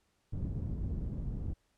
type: low-pass noise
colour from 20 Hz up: pink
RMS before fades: -36 dBFS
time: 0.32-1.54 s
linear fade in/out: 20 ms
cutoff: 180 Hz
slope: 12 dB/octave
effects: pink hiss -75 dBFS RMS until 1.77 s + low-pass 10000 Hz 12 dB/octave